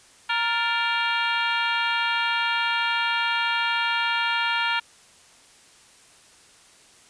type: harmonic tone with a mistuned harmonic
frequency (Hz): 466.2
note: A#4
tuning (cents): 0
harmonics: 2 / 3 / 4 / 5 / 6 / 7 / 8 / 9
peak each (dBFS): -27 / -27 / -30 / -29 / -30 / -32 / -37 / -38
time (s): 0.29-4.8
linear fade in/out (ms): 10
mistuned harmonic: 4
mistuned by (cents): -100
effects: white hiss -53 dBFS RMS until 7.09 s + resampled to 22050 Hz